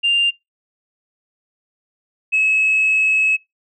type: tone pair in turn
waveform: sine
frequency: 2794 / 2579 Hz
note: F7 / E7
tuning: 0 / -39 cents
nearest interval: minor second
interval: 139 cents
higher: first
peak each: -12 dBFS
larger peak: neither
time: 0.03-0.31 / 2.32-3.37 s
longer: second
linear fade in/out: 20 ms
effects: noise-tail reverb RT60 0.2 s tail -26 dB re dry + tanh soft clip ceiling -9 dBFS